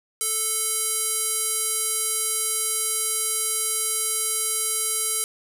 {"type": "tone with band-pass filter", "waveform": "square", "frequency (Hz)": 440, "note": "A4", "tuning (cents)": 0, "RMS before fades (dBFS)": -25, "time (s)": [0.21, 5.24], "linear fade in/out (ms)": 0, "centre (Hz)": 10000, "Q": 2.7, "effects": []}